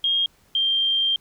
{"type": "tone pair in turn", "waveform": "sine", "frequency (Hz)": [3238, 3175], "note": ["G#7", "G7"], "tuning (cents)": [-45, 21], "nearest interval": "unison", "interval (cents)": 34, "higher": "first", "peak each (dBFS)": -18, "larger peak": "neither", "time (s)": [[0.04, 0.26], [0.55, 1.16]], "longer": "second", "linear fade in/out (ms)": 2, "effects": ["pink hiss -59 dBFS RMS until 1.2 s"]}